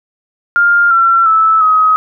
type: tone with pitch steps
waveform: sine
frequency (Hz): 1403 / 1356 / 1310.6 / 1266.6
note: F6 / E6 / E6 / D#6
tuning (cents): +8 / +49 / -10 / +30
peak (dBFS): -6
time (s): 0.56-1.96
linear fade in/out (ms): 0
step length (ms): 350
effects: none